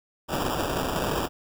blue noise with sample-and-hold, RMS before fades -27 dBFS, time 0.28-1.29 s, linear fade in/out 50 ms, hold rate 2100 Hz, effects none

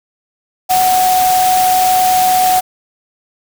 sine tone in noise, 740 Hz, F#5, in tune, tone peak -9 dBFS, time 0.69-2.61 s, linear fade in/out 20 ms, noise white, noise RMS -19 dBFS, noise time 0.69-2.61 s, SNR +7 dB, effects none

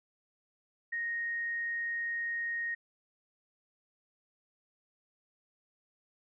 sine tone, 1865 Hz, A#6, in tune, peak -32 dBFS, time 0.92-2.75 s, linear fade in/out 10 ms, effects none

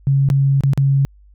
sine tone with dropouts, 137.6 Hz, C#3, 12 cents flat, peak -11 dBFS, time 0.07-1.05 s, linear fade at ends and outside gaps 0 ms, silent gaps 0.288-0.301 / 0.608-0.636 / 0.734-0.776 s, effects added 50 Hz sine -44 dBFS peak until 1.34 s

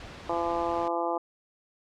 pink noise, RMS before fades -43 dBFS, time 0-0.88 s, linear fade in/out 2 ms
harmonic tone, 170 Hz, F3, 46 cents flat, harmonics 2 / 3 / 4 / 5 / 6 / 7, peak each -33 / -33 / -32 / -32 / -35 / -37 dBFS, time 0.29-1.18 s, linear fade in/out 5 ms
effects low-pass 4000 Hz 12 dB/octave

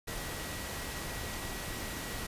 sine tone in noise, 1924 Hz, B6, 46 cents flat, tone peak -48 dBFS, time 0.07-2.27 s, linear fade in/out 10 ms, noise pink, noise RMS -39 dBFS, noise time 0.07-2.27 s, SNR -12 dB, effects resampled to 32000 Hz

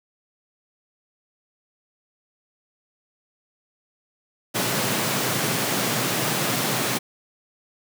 pink high-pass noise, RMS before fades -24 dBFS, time 4.54-6.99 s, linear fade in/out 20 ms, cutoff 110 Hz, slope 96 dB/octave, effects none

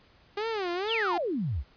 sawtooth tone with vibrato, 397.2 Hz, G4, 23 cents sharp, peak -25 dBFS, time 0.37-1.18 s, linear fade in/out 5 ms, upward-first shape sine, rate 2.2 Hz, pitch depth 240 cents each way
sine exponential sweep, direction down, 3947 to 56.5 Hz, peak -27 dBFS, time 0.87-1.64 s, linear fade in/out 50 ms
effects pink hiss -60 dBFS RMS until 1.76 s + resampled to 11025 Hz

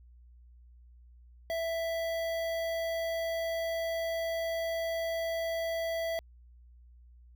square tone with notch filter, 661 Hz, E5, 5 cents sharp, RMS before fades -33 dBFS, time 1.5-6.19 s, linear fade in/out 0 ms, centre 8100 Hz, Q 1, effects added 60 Hz sine -53 dBFS peak until 7.35 s

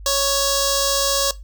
5% pulse tone with notch filter, 555 Hz, C#5, 2 cents sharp, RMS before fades -19 dBFS, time 0.06-1.31 s, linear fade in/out 2 ms, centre 2200 Hz, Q 0.63, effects noise-tail reverb RT60 0.2 s tail -18 dB re dry + added 50 Hz sine -34 dBFS peak until 1.43 s

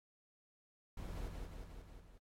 brown noise with echo, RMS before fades -45 dBFS, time 0.97-1.28 s, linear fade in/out 5 ms, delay 180 ms, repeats 5, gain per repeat -3 dB, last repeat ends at 2.18 s, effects AAC 48 kbps

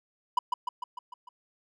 triangle tone with echo, 987.8 Hz, B5, in tune, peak -18 dBFS, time 0.37-0.39 s, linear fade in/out 5 ms, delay 150 ms, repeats 6, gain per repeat -4 dB, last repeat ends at 1.29 s, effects none

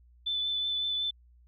sine tone with vibrato, 3508 Hz, A7, 6 cents flat, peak -28 dBFS, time 0.26-1.11 s, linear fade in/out 10 ms, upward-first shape triangle, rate 5.4 Hz, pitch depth 17 cents each way, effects added 60 Hz sine -56 dBFS peak until 1.47 s

